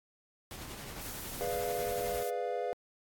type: noise with tremolo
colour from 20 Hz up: pink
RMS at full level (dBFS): -43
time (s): 0.51-2.23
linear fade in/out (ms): 0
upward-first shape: triangle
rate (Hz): 11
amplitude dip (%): 40
type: noise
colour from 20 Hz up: blue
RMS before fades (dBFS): -44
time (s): 1.01-2.3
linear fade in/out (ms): 5
type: chord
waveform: triangle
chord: G# diminished seventh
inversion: none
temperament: equal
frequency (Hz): 415.3 / 493.9 / 587.3 / 698.5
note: G#4 / B4 / D5 / F5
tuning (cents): 0 / 0 / 0 / 0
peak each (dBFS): -37 / -34 / -39 / -35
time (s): 1.41-2.73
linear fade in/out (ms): 0
effects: AAC 64 kbps